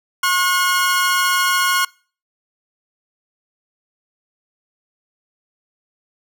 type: tone pair together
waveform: sawtooth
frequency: 1079.5 / 1444 Hz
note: C#6 / F#6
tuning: -46 / -43 cents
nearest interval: perfect fourth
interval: 503 cents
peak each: -14 dBFS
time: 0.23-1.85 s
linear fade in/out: 5 ms
effects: noise-tail reverb RT60 0.4 s tail -24 dB re dry